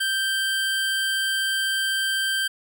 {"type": "tone", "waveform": "25% pulse", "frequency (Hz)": 1568, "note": "G6", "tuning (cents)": 0, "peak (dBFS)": -18, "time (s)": [0, 2.48], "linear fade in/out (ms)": 10, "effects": []}